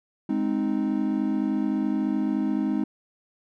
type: chord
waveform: triangle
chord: Ab major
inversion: none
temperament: equal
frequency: 207.7 / 261.6 / 311.1 Hz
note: Ab3 / C4 / Eb4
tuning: 0 / 0 / 0 cents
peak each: -25 dBFS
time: 0.29-2.84 s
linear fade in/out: 5 ms
effects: none